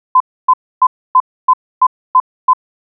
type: tone bursts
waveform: sine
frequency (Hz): 1019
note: C6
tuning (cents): -46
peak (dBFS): -4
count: 8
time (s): 0.15-2.534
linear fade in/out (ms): 5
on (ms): 53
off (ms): 280
effects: none